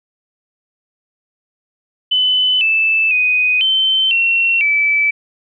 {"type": "tone with pitch steps", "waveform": "sine", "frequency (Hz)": [3016, 2635, 2496, 3087, 2722, 2308], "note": ["F#7", "E7", "D#7", "G7", "F7", "D7"], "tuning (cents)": [32, -1, 5, -27, -45, -31], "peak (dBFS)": -11, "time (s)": [2.11, 5.11], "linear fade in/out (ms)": 10, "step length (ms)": 500, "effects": []}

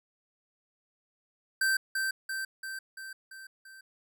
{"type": "tone with echo", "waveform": "square", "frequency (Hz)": 1558, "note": "G6", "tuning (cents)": -11, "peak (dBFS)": -25, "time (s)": [1.61, 1.77], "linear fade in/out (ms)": 5, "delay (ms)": 340, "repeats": 6, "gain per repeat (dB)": -4, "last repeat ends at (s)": 3.81, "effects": []}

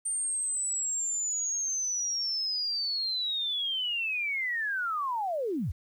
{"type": "linear sweep", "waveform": "sine", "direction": "down", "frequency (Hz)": [8870, 55], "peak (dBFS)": -28, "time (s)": [0.05, 5.72], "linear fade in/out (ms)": 10, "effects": ["10-bit"]}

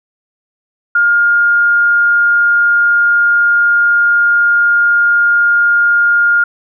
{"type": "tone", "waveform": "sine", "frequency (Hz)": 1414, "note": "F6", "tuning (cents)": 21, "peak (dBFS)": -7, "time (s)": [0.95, 6.44], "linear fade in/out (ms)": 5, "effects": []}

